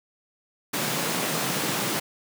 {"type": "high-pass noise", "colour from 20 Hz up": "pink", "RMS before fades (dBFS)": -27, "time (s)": [0.73, 2], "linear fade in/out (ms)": 10, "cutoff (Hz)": 130, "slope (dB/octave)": 48, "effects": []}